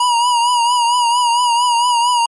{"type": "tone with vibrato", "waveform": "square", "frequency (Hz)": 960, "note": "B5", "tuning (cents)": -49, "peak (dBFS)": -12, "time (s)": [0, 2.26], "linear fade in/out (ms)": 5, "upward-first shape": "triangle", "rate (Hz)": 4.4, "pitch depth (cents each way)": 66, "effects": ["MP3 48 kbps"]}